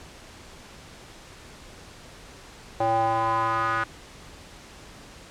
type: tone with band-pass filter sweep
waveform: square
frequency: 112.9 Hz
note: A2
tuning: 45 cents sharp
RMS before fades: -24 dBFS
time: 2.8-3.84 s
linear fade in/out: 5 ms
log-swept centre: 710 to 1400 Hz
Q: 4.6
effects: pink hiss -46 dBFS RMS until 5.3 s + low-pass 8000 Hz 12 dB/octave